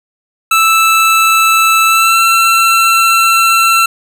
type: tone with pitch glide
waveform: 25% pulse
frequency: 1318.5 to 1346.2 Hz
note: E6 to E6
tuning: 0 to +36 cents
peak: -3 dBFS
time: 0.51-3.86 s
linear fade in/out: 5 ms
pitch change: +36 cents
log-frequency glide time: 1.87-2.2 s
effects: none